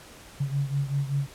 sine beating tone pair, 138.59 / 143.79 Hz, C#3 / D3, 0 / -36 cents, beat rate 5.2 Hz, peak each -26 / -30 dBFS, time 0.4-1.27 s, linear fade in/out 10 ms, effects pink hiss -48 dBFS RMS until 1.34 s + low-pass 12000 Hz 12 dB/octave

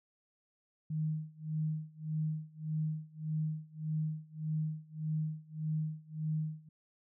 sine tone with tremolo, 155.6 Hz, D#3, in tune, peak -30 dBFS, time 0.9-6.69 s, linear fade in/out 5 ms, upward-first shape sine, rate 1.7 Hz, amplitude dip 95%, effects none

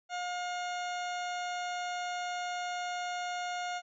harmonic tone, 714 Hz, F5, 38 cents sharp, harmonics 1 / 2 / 3 / 4 / 5 / 6 / 8 / 9 / 10, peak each -35 / -41 / -45 / -47 / -49 / -51 / -53 / -54 / -55 dBFS, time 0.09-3.82 s, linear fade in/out 50 ms, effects none

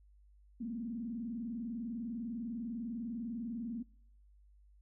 sine tone with vibrato, 230.4 Hz, A#3, 20 cents flat, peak -37 dBFS, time 0.6-3.83 s, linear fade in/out 10 ms, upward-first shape square, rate 20 Hz, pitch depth 120 cents each way, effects noise-tail reverb RT60 0.7 s tail -25 dB re dry + added 50 Hz sine -60 dBFS peak until 4.81 s

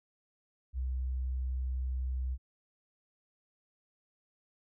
sine tone, 64 Hz, C2, 38 cents flat, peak -31 dBFS, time 0.73-2.38 s, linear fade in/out 50 ms, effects none

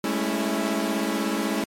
sawtooth chord, A major seventh, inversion third, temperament equal with one note detuned, 203.8 / 220 / 277.2 / 329.6 Hz, G#3 / A3 / C#4 / E4, -32 / 0 / 0 / 0 cents, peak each -25 dBFS, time 0.04-1.64 s, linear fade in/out 2 ms, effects MP3 64 kbps

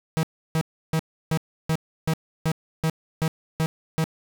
45% pulse tone bursts, 160 Hz, D#3, 49 cents sharp, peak -20 dBFS, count 11, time 0.17-4.041 s, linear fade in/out 0 ms, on 61 ms, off 320 ms, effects none

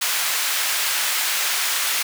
pink high-pass noise, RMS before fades -22 dBFS, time 0.01-2.03 s, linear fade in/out 10 ms, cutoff 1500 Hz, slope 12 dB/octave, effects none

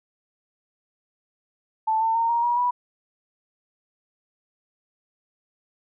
sine tone with pitch steps, 880 / 899 / 918.4 / 938.3 / 958.5 / 979.2 Hz, A5 / A5 / A#5 / A#5 / A#5 / B5, 0 / +37 / -26 / +11 / +48 / -15 cents, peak -19 dBFS, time 1.87-2.71 s, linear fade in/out 10 ms, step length 140 ms, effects none

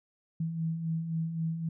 sine beating tone pair, 159.8 / 163.6 Hz, D#3 / E3, +47 / -13 cents, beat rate 3.8 Hz, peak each -39 / -30 dBFS, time 0.4-1.69 s, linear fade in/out 5 ms, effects none

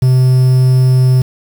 triangle tone with quantisation, 128.5 Hz, C3, 31 cents flat, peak -4 dBFS, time 0.02-1.22 s, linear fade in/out 5 ms, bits 5, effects none

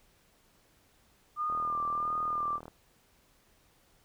sine tone with vibrato, 1203 Hz, D6, 41 cents sharp, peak -29 dBFS, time 1.36-2.6 s, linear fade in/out 50 ms, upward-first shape sine, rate 1.5 Hz, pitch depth 38 cents each way
click train, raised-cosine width 1 ms, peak -31 dBFS, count 48, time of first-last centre 1.5-2.681 s, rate 39.8 Hz
effects pink hiss -66 dBFS RMS until 4.04 s

